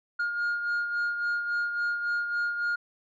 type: beating tone pair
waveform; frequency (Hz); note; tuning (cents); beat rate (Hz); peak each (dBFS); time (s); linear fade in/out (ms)
sine; 1420 / 1423.6; F6 / F6; +28 / +33; 3.6; -25 / -33; 0.19-2.76; 10
effects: tanh soft clip ceiling -24 dBFS